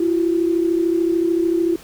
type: tone pair together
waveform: sine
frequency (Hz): 336.5 / 370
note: E4 / F#4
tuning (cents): +36 / 0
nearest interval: major second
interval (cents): 164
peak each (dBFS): -16 / -22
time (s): 0-1.76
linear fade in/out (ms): 5
effects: pink hiss -43 dBFS RMS until 1.83 s